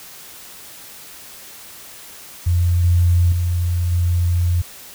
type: tone with level steps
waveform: sine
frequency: 87.31 Hz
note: F2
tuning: in tune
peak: -13 / -11 / -16 / -14 dBFS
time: 2.46-4.62 s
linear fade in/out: 10 ms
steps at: 2.84 / 3.32 / 3.92 s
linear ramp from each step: 2 ms
effects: white hiss -39 dBFS RMS until 4.94 s